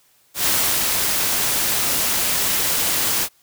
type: noise with ADSR envelope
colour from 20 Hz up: white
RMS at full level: -18 dBFS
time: 0.34-3.29 s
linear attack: 110 ms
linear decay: 380 ms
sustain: -2 dB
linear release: 64 ms
effects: white hiss -58 dBFS RMS until 3.42 s